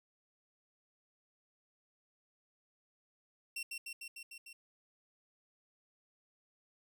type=tone with echo; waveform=sawtooth; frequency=2719 Hz; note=F7; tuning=47 cents flat; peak=-35 dBFS; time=3.56-3.63 s; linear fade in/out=5 ms; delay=150 ms; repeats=6; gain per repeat=-2 dB; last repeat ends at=4.53 s; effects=none